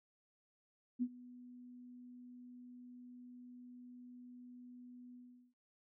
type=tone with ADSR envelope; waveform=sine; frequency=246.9 Hz; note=B3; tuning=in tune; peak=-31 dBFS; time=0.99-5.54 s; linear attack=32 ms; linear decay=56 ms; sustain=-21 dB; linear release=400 ms; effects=none